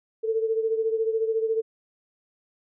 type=beating tone pair; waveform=sine; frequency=443.6 / 457.6 Hz; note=A4 / A#4; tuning=+14 / -32 cents; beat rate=14 Hz; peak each=-23 / -29 dBFS; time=0.23-1.62 s; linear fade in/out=20 ms; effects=none